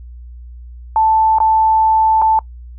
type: tone with dropouts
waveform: sine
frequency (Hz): 880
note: A5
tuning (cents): 0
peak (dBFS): -9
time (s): 0.96-2.39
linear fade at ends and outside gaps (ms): 1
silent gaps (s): 1.385-1.402 / 2.217-2.221
effects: noise-tail reverb RT60 0.1 s tail -22 dB re dry + added 60 Hz sine -31 dBFS peak until 2.78 s